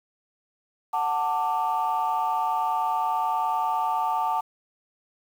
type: chord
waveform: sine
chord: D major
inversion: first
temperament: equal with one note detuned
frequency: 740 / 889.7 / 1174.7 Hz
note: F#5 / A5 / D6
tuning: 0 / +19 / 0 cents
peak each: -27 / -24 / -28 dBFS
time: 0.93-4.41 s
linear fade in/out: 10 ms
effects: tanh soft clip ceiling -16 dBFS + 8-bit